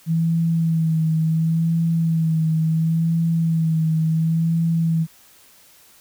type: tone with vibrato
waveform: sine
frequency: 162.5 Hz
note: E3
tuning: 24 cents flat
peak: -16 dBFS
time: 0.06-5.07 s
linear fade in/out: 50 ms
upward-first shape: sine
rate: 0.71 Hz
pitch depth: 34 cents each way
effects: white hiss -51 dBFS RMS until 6 s